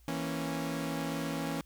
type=chord; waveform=sawtooth; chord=A# diminished; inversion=second; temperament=equal with one note detuned; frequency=164.81 / 233.1 / 275.4 Hz; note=E3 / A#3 / C#4; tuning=0 / 0 / -11 cents; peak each=-33 / -36 / -32 dBFS; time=0.08-1.61 s; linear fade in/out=0 ms; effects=added 57 Hz sine -57 dBFS peak until 1.65 s + white hiss -68 dBFS RMS until 1.65 s